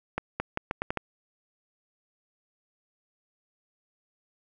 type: accelerating click train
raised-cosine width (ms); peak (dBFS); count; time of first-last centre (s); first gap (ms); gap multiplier
0.5; -13; 7; 0.18-0.973; 220; 0.79
effects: none